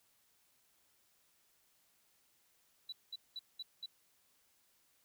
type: tone bursts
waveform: sine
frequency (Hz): 3951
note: B7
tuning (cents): 0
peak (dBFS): -40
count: 5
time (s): 2.89-3.86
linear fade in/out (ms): 5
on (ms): 34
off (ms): 200
effects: tanh soft clip ceiling -37 dBFS + white hiss -73 dBFS RMS until 5.04 s